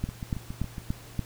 two click trains, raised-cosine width 5 ms, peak -22 / -15 dBFS, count 6 / 5, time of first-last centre 0.09-0.782 / 0.04-1.193 s, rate 7.23 / 3.47 Hz, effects added 116 Hz sine -47 dBFS peak until 1.25 s + pink hiss -49 dBFS RMS until 1.25 s

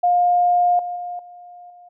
sine tone with level steps, 709 Hz, F5, 26 cents sharp, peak -13 / -24 / -26 / -38 / -42 dBFS, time 0.03-1.89 s, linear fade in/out 10 ms, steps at 0.79 / 0.96 / 1.19 / 1.7 s, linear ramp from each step 2 ms, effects none

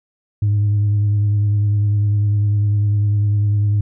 sine tone with vibrato, 103.3 Hz, G#2, 9 cents flat, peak -11 dBFS, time 0.42-3.81 s, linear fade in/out 5 ms, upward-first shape triangle, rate 10 Hz, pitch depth 29 cents each way, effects tanh soft clip ceiling -11 dBFS

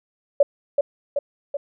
sine tone with echo, 570 Hz, C#5, 48 cents sharp, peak -10 dBFS, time 0.4-0.43 s, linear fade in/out 5 ms, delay 380 ms, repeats 3, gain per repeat -4 dB, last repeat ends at 1.57 s, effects none

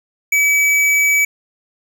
square tone, 2288 Hz, D7, 46 cents flat, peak -12 dBFS, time 0.32-1.25 s, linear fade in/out 5 ms, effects none

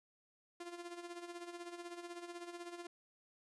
sawtooth tone with tremolo, 346.9 Hz, F4, 12 cents flat, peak -40 dBFS, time 0.6-2.87 s, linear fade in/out 5 ms, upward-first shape sine, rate 16 Hz, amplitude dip 65%, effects resampled to 24000 Hz

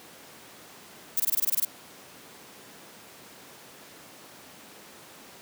violet noise bursts, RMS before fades -24 dBFS, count 10, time 1.17-1.65 s, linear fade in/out 5 ms, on 30 ms, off 20 ms, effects pink hiss -48 dBFS RMS until 5.41 s + high-pass 200 Hz 12 dB/octave

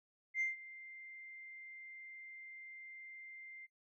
sine tone with ADSR envelope, 2093 Hz, C7, in tune, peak -31 dBFS, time 0.34-3.67 s, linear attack 68 ms, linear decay 150 ms, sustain -19 dB, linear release 24 ms, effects noise-tail reverb RT60 0.1 s tail -19 dB re dry + tanh soft clip ceiling -29 dBFS

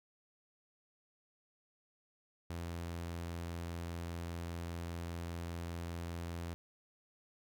sawtooth tone, 85 Hz, F2, 46 cents flat, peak -36 dBFS, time 2.5-6.54 s, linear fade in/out 0 ms, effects none

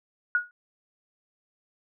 sine tone with exponential decay, 1451 Hz, F#6, 34 cents flat, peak -17 dBFS, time 0.35-0.51 s, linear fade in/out 1 ms, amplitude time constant 33 ms, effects none

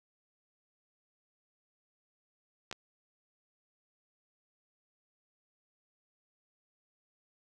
clicks, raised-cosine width 0.2 ms, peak -23 dBFS, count 2, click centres 2.713 / 2.727 s, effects none

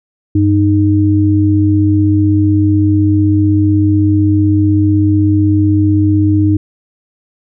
sine tone pair together, 97.47 / 308.3 Hz, G2 / D#4, -9 / -16 cents, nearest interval octave + minor sixth, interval 1993 cents, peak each -10 dBFS, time 0.35-6.57 s, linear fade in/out 5 ms, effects none

